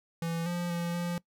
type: tone with pitch steps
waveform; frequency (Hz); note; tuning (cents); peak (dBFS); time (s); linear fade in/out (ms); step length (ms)
square; 166.8 / 174.6 / 171.6 / 173.8; E3 / F3 / F3 / F3; +21 / 0 / -30 / -8; -31; 0.22-1.18; 2; 240
effects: noise-tail reverb RT60 0.1 s tail -21 dB re dry